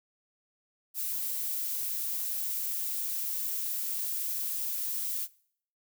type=noise; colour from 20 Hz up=violet; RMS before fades=-33 dBFS; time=0.94-5.28 s; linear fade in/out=50 ms; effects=noise-tail reverb RT60 0.6 s tail -22 dB re dry